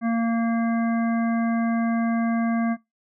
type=harmonic tone; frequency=230 Hz; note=A#3; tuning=23 cents flat; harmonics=1 / 3 / 5 / 7 / 9; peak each=-20 / -30 / -34 / -37 / -39 dBFS; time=0.01-2.77 s; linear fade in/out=50 ms; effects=noise-tail reverb RT60 0.2 s tail -23 dB re dry